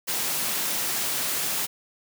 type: high-pass noise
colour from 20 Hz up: white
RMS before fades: -27 dBFS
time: 0.07-1.67 s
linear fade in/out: 20 ms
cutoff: 110 Hz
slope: 24 dB/octave
effects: none